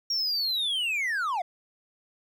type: linear sweep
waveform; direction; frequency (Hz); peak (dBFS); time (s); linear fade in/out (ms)
triangle; down; 5620 to 666; -24; 0.1-1.42; 5
effects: none